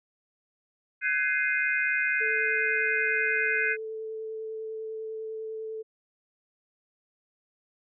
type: chord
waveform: sine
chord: Ab dominant seventh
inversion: third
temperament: equal with one note detuned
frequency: 1517.2 / 1661.2 / 2093 / 2489 Hz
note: Gb6 / Ab6 / C7 / Eb7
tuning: +43 / 0 / 0 / 0 cents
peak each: -28 / -31 / -29 / -30 dBFS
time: 1.01-3.77 s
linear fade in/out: 50 ms
type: tone with vibrato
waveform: sine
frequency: 440 Hz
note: A4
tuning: in tune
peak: -33 dBFS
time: 2.2-5.83 s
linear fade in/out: 20 ms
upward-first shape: triangle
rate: 10 Hz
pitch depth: 11 cents each way
effects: none

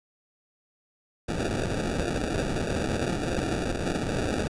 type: noise with sample-and-hold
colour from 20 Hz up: blue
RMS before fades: -28 dBFS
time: 1.28-4.48 s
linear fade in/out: 10 ms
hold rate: 1050 Hz
effects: resampled to 22050 Hz

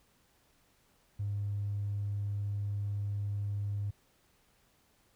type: tone with tanh clipping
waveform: triangle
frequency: 101.7 Hz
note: G#2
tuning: 36 cents flat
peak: -31 dBFS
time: 1.19-3.91 s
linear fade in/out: 10 ms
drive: 1 dB
effects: pink hiss -69 dBFS RMS until 5.15 s

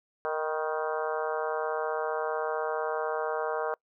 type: harmonic tone with a mistuned harmonic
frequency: 155.7 Hz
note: D#3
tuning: 2 cents sharp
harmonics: 3 / 4 / 5 / 6 / 7 / 8 / 9 / 10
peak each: -32 / -34 / -36 / -38 / -39 / -40 / -41 / -42 dBFS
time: 0.25-3.74 s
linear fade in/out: 0 ms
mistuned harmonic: 6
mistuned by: +54 cents
effects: noise-tail reverb RT60 0.1 s tail -26 dB re dry

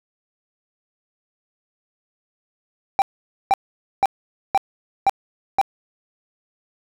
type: tone bursts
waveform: triangle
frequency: 784 Hz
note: G5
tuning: in tune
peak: -10 dBFS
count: 6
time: 2.99-5.614 s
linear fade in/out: 0 ms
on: 29 ms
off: 490 ms
effects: none

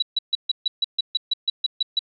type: tone bursts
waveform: sine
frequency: 3920 Hz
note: B7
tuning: 14 cents flat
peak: -17 dBFS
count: 13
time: 0-1.992 s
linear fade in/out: 5 ms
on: 24 ms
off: 140 ms
effects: none

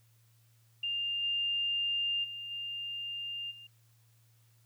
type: tone with level steps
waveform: sine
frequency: 2803 Hz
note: F7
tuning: 6 cents sharp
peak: -31 / -29 / -39 / -36 / -48 dBFS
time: 0.83-3.67 s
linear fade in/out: 5 ms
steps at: 1.22 / 2.23 / 2.5 / 3.5 s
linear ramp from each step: 20 ms
effects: added 114 Hz sine -63 dBFS peak until 4.65 s + white hiss -71 dBFS RMS until 4.65 s

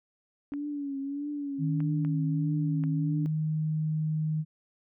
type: tone with vibrato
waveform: sine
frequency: 283.2 Hz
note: C#4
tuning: 37 cents sharp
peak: -31 dBFS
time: 0.52-3.26 s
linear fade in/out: 0 ms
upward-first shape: triangle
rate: 1.6 Hz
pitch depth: 73 cents each way
type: clicks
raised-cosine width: 0.5 ms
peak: -31 dBFS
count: 4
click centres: 0.537 / 1.804 / 2.049 / 2.838 s
type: tone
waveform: sine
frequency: 155.56 Hz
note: D#3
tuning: in tune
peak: -26 dBFS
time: 1.58-4.45 s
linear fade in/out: 50 ms
effects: none

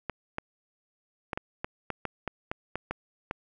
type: clicks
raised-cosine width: 0.5 ms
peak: -16 dBFS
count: 12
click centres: 0.097 / 0.384 / 1.332 / 1.375 / 1.645 / 1.903 / 2.053 / 2.277 / 2.515 / 2.756 / 2.91 / 3.311 s
effects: none

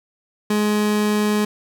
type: tone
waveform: 30% pulse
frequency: 210 Hz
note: G#3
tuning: 19 cents sharp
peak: -14 dBFS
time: 0.5-1.45 s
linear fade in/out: 5 ms
effects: none

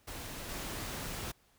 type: noise with level steps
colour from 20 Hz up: pink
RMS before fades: -43 / -40 dBFS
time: 0.07-1.32 s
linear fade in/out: 10 ms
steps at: 0.49 s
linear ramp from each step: 2 ms
effects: pink hiss -68 dBFS RMS until 1.58 s

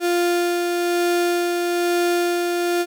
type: tone with tremolo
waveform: 35% pulse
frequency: 349.2 Hz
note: F4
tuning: in tune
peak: -15 dBFS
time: 0-2.86 s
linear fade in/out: 50 ms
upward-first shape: sine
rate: 1.1 Hz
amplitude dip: 30%
effects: none

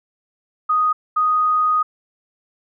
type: tone bursts at uneven times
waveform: sine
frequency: 1244.5 Hz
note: D#6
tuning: in tune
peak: -14 dBFS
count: 2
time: 0.69-0.93 / 1.16-1.83 s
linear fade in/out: 10 ms
effects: none

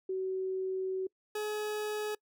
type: tone pair in turn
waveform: sine / 40% pulse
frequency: 377.2 / 423.4 Hz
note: F#4 / G#4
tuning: +33 / +33 cents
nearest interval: major second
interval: 200 cents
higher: second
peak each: -31 / -32 dBFS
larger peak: first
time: 0.09-1.07 / 1.35-2.15 s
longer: first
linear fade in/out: 5 ms
effects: noise-tail reverb RT60 0.1 s tail -25 dB re dry

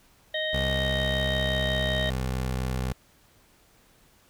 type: harmonic tone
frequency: 622.3 Hz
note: D#5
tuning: in tune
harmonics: 1 / 3 / 5 / 6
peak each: -30 / -31 / -34 / -33 dBFS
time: 0.34-2.1 s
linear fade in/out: 5 ms
type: tone with pitch glide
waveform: 20% pulse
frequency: 65.9 to 63.95 Hz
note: C2 to C2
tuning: +13 to -39 cents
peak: -22 dBFS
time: 0.53-2.93 s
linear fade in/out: 10 ms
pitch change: -52 cents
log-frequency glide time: 1.13-2.46 s
effects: pink hiss -60 dBFS RMS until 4.29 s

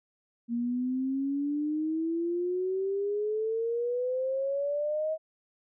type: exponential sweep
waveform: sine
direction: up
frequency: 233.1 to 638 Hz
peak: -27 dBFS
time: 0.48-5.18 s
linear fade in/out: 50 ms
effects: none

